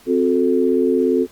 sine chord, F# diminished, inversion second, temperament equal with one note detuned, 261.6 / 362.6 / 440 Hz, C4 / F#4 / A4, 0 / -35 / 0 cents, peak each -18 dBFS, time 0.06-1.27 s, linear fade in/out 50 ms, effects pink hiss -48 dBFS RMS until 1.31 s + Opus 48 kbps

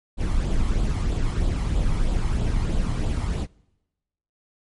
brown noise with flanger, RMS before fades -22 dBFS, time 0.17-3.47 s, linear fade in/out 50 ms, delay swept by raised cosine 0.25 to 0.98 ms, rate 3.1 Hz, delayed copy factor +0.5, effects noise-tail reverb RT60 1.0 s tail -25 dB re dry + MP3 48 kbps

